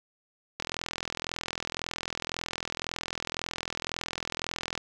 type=click train; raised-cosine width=0.2 ms; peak=-14 dBFS; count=176; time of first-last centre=0.6-4.777 s; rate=41.9 Hz; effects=none